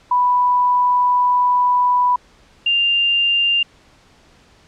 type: tone pair in turn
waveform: sine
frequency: 987.8 / 2794 Hz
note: B5 / F7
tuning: 0 / 0 cents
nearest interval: octave + tritone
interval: 1800 cents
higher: second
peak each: -12 / -13 dBFS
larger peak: first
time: 0.11-2.16 / 2.66-3.63 s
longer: first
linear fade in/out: 5 ms
effects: pink hiss -51 dBFS RMS until 4.67 s + low-pass 6000 Hz 12 dB/octave